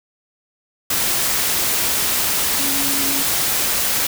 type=tone in noise; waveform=sine; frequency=276.5 Hz; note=C#4; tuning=4 cents flat; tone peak=-27 dBFS; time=2.59-3.23 s; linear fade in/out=5 ms; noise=white; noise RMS=-19 dBFS; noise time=0.9-4.07 s; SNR=-11 dB; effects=none